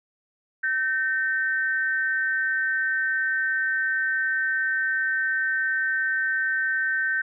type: tone pair together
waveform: sine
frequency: 1542 / 1824.8 Hz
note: G6 / A#6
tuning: -29 / -37 cents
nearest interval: minor third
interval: 292 cents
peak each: -23 / -27 dBFS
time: 0.63-7.22 s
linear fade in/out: 10 ms
effects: none